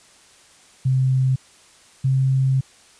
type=tone pair in turn; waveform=sine; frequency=130.81 / 132.87 Hz; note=C3 / C3; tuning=0 / +27 cents; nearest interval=unison; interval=27 cents; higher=second; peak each=-15 dBFS; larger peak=neither; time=0.85-1.36 / 2.04-2.61 s; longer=second; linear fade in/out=10 ms; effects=white hiss -51 dBFS RMS until 2.99 s + resampled to 22050 Hz